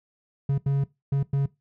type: tone bursts at uneven times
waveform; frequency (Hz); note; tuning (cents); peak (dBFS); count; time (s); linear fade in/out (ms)
triangle; 138.9; C#3; +4; -18; 4; 0.49-0.58 / 0.66-0.84 / 1.12-1.23 / 1.33-1.46; 5
effects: noise-tail reverb RT60 0.2 s tail -20 dB re dry